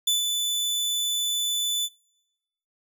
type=tone with ADSR envelope; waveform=sawtooth; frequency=3493 Hz; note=A7; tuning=13 cents flat; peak=-16 dBFS; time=0.07-1.89 s; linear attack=6 ms; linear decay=140 ms; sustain=-5 dB; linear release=47 ms; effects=noise-tail reverb RT60 0.9 s tail -25 dB re dry